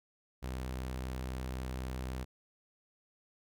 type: tone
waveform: sawtooth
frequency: 63.9 Hz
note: C2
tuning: 40 cents flat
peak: -33 dBFS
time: 0.42-2.25 s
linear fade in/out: 20 ms
effects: none